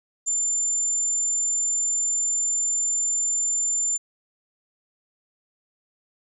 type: tone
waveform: sine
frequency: 7180 Hz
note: A8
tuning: 34 cents sharp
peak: -21 dBFS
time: 0.26-3.98 s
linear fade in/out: 20 ms
effects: none